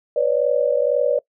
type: tone cluster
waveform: sine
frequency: 491 / 553 / 595 Hz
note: B4 / C#5 / D5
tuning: -10 / -4 / +22 cents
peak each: -20 dBFS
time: 0.16-1.19 s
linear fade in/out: 5 ms
effects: noise-tail reverb RT60 0.1 s tail -23 dB re dry